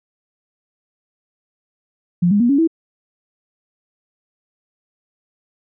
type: tone with pitch steps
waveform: sine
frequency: 175.1 / 204.7 / 239.2 / 279.6 / 326.7 Hz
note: F3 / G#3 / A#3 / C#4 / E4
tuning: +5 / -25 / +45 / +15 / -15 cents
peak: -11 dBFS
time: 2.22-2.675 s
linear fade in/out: 10 ms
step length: 91 ms
effects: none